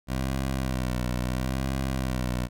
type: tone with vibrato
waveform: 15% pulse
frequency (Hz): 64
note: C2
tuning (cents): -38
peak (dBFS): -20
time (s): 0.07-2.49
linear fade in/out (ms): 50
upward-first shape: sine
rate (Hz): 0.74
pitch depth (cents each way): 70
effects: none